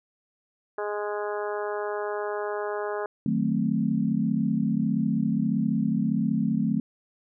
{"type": "harmonic tone", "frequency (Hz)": 207.7, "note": "G#3", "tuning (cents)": 0, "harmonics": [2, 3, 4, 5, 6, 7, 8], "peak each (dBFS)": [-30, -34, -36, -38, -40, -41, -42], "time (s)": [0.78, 3.06], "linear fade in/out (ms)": 2}
{"type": "chord", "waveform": "sine", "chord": "D# diminished seventh", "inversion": "none", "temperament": "equal with one note detuned", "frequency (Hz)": [154.58, 185, 220, 261.6], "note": ["D#3", "F#3", "A3", "C4"], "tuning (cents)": [-11, 0, 0, 0], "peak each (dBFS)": [-30, -28, -25, -29], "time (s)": [3.26, 6.8], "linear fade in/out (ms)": 2}
{"effects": []}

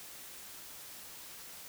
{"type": "silence", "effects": ["white hiss -49 dBFS RMS until 1.68 s"]}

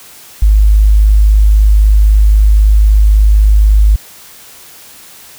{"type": "tone", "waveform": "sine", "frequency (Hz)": 51.91, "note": "G#1", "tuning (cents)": 0, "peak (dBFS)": -3, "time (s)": [0.42, 3.96], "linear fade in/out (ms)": 5, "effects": ["white hiss -36 dBFS RMS until 5.38 s"]}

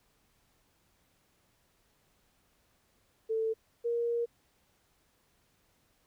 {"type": "tone pair in turn", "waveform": "sine", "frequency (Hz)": [444.8, 470.3], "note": ["A4", "A#4"], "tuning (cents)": [19, 15], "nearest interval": "minor second", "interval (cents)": 96, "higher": "second", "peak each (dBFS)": -28, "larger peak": "neither", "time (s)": [[3.29, 3.54], [3.84, 4.26]], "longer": "second", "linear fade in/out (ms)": 20, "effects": ["pink hiss -71 dBFS RMS until 6.06 s"]}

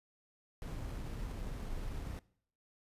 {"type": "noise with sample-and-hold", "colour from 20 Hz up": "brown", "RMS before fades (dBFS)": -41, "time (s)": [0.62, 2.19], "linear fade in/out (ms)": 0, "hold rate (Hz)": 7350, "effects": ["noise-tail reverb RT60 0.6 s tail -21 dB re dry", "resampled to 32000 Hz"]}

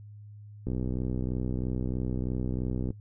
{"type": "click train", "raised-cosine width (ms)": 3, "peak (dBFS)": -19, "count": 142, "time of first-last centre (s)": [0.67, 2.905], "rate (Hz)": 63.1, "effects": ["noise-tail reverb RT60 0.1 s tail -17 dB re dry", "added 104 Hz sine -44 dBFS peak until 3 s"]}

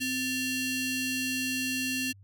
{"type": "ring-modulated tone", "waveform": "sawtooth", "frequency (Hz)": 1500, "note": "F#6", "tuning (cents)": 23, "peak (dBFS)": -22, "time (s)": [0, 2.13], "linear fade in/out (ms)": 20, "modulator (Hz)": 1240, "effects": ["added 98 Hz sine -51 dBFS peak until 2.23 s"]}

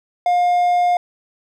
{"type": "tone", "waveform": "triangle", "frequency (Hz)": 710, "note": "F5", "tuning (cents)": 28, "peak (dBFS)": -11, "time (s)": [0.26, 0.97], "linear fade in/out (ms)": 2, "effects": []}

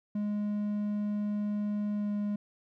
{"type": "tone with pitch glide", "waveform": "triangle", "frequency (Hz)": [207.7, 206.4], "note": ["G#3", "G#3"], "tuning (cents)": [0, -10], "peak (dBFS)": -27, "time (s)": [0.15, 2.36], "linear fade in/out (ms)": 5, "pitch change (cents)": -10, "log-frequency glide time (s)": [1.94, 2.11], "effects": []}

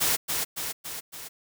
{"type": "noise with echo", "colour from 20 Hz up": "white", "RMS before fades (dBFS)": -24, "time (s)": [0, 0.17], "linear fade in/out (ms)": 20, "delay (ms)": 280, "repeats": 4, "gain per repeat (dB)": -4, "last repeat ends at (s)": 1.29, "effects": []}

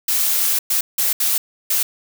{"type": "noise bursts at uneven times", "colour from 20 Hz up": "blue", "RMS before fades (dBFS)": -18, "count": 5, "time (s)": [[0.08, 0.59], [0.7, 0.81], [0.98, 1.13], [1.2, 1.38], [1.7, 1.83]], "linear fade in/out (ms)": 5, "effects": []}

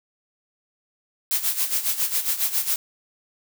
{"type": "noise with tremolo", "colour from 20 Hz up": "blue", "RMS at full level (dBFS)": -21, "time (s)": [1.31, 2.76], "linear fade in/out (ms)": 0, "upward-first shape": "sine", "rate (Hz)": 7.3, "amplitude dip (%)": 75, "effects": []}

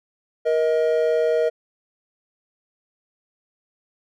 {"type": "tone pair together", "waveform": "triangle", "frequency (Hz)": [472.7, 631], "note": ["A#4", "D#5"], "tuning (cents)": [24, 24], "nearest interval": "perfect fourth", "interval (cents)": 500, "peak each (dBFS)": [-17, -19], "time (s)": [0.45, 1.5], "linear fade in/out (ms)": 20, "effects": []}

